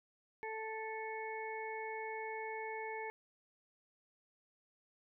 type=harmonic tone; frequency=440 Hz; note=A4; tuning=in tune; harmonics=1 / 2 / 4 / 5; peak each=-44 / -44 / -49 / -47 dBFS; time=0.43-3.1 s; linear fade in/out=0 ms; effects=none